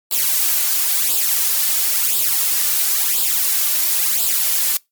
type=noise with flanger; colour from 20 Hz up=blue; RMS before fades=-17 dBFS; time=0.11-4.77 s; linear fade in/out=2 ms; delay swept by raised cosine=0.24 to 3.44 ms; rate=0.97 Hz; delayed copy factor=+0.65; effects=noise-tail reverb RT60 0.2 s tail -25 dB re dry + MP3 96 kbps